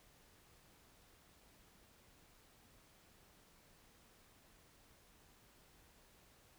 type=silence; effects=pink hiss -67 dBFS RMS until 6.58 s